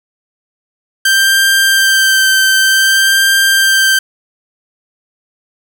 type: tone with vibrato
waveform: sawtooth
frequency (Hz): 1568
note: G6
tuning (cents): 0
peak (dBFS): -4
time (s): 1.05-3.99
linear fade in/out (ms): 5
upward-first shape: sine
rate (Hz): 0.54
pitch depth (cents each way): 17
effects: none